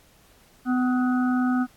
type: harmonic tone with a mistuned harmonic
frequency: 251.9 Hz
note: B3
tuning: 34 cents sharp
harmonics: 1 / 3 / 5 / 6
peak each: -20 / -32 / -33 / -34 dBFS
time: 0.65-1.67 s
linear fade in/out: 50 ms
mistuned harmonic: 6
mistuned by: -39 cents
effects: pink hiss -57 dBFS RMS until 1.76 s + AAC 64 kbps

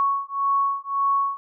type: beating tone pair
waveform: sine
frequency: 1108.7 / 1110.5 Hz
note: C#6 / C#6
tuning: 0 / +3 cents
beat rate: 1.8 Hz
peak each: -23 / -23 dBFS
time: 0-1.37 s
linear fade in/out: 0 ms
effects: none

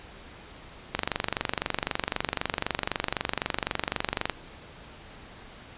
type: click train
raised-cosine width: 0.3 ms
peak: -9 dBFS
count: 81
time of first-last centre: 0.95-4.297 s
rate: 23.9 Hz
effects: pink hiss -47 dBFS RMS until 5.77 s + resampled to 8000 Hz

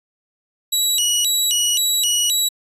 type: tone with vibrato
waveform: 20% pulse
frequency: 3372 Hz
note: G#7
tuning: 26 cents sharp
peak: -10 dBFS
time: 0.72-2.49 s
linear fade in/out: 10 ms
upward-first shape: square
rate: 1.9 Hz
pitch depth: 250 cents each way
effects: resampled to 32000 Hz

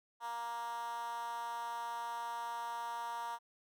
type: tone with high-pass filter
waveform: 10% pulse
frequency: 234.5 Hz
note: A#3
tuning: 11 cents sharp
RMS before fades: -41 dBFS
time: 0.2-3.39 s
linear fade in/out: 50 ms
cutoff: 900 Hz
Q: 5.4
effects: none

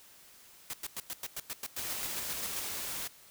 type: noise bursts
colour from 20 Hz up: white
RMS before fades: -38 dBFS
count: 15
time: 0.7-2.595 s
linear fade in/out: 0 ms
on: 33 ms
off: 100 ms
type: noise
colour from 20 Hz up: white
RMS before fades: -38 dBFS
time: 1.78-3.08 s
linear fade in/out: 10 ms
effects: white hiss -57 dBFS RMS until 3.3 s

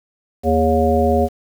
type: harmonic tone with a mistuned harmonic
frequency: 79.2 Hz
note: D#2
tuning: 31 cents sharp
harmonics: 1 / 3 / 5 / 7 / 9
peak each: -19 / -19 / -19 / -19 / -19 dBFS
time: 0.43-1.29 s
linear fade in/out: 50 ms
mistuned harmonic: 5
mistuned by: +57 cents
effects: 7-bit

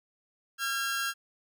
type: tone pair together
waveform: sawtooth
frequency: 1368 / 1623 Hz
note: F6 / G#6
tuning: -36 / -40 cents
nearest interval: minor third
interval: 296 cents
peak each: -29 / -28 dBFS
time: 0.58-1.14 s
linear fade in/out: 50 ms
effects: none

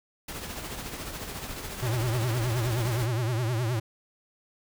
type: noise with tremolo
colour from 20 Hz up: pink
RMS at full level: -35 dBFS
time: 0.28-3.06 s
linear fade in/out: 5 ms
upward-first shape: triangle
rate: 14 Hz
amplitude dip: 50%
type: tone with vibrato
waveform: square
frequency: 118.4 Hz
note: A#2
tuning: 27 cents sharp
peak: -26 dBFS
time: 1.82-3.8 s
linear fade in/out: 10 ms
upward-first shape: triangle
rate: 9.6 Hz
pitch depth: 180 cents each way
effects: none

